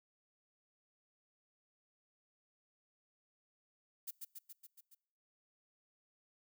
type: noise with echo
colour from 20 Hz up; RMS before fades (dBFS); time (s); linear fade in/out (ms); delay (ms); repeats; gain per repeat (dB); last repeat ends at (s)
violet; -43; 4.07-4.11; 10; 140; 6; -3; 4.95
effects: noise-tail reverb RT60 0.8 s tail -25 dB re dry